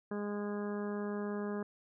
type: harmonic tone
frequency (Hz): 205.9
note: G#3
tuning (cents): -15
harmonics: 1 / 2 / 3 / 4 / 5 / 6 / 7 / 8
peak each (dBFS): -37 / -39 / -47 / -51 / -50 / -51 / -56 / -51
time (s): 0.11-1.63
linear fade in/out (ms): 5
effects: none